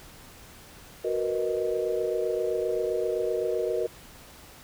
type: chord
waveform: sine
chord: B major seventh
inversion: second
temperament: equal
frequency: 370 / 466.2 / 493.9 / 622.3 Hz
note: F#4 / A#4 / B4 / D#5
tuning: 0 / 0 / 0 / 0 cents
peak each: -30 / -28 / -34 / -32 dBFS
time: 1.04-3.87 s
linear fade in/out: 10 ms
effects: pink hiss -49 dBFS RMS until 4.63 s